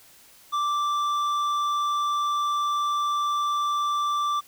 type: tone with tanh clipping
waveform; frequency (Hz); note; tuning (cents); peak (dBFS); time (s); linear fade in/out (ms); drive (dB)
triangle; 1173; D6; -2; -24; 0.52-4.41; 20; 13
effects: white hiss -53 dBFS RMS until 4.47 s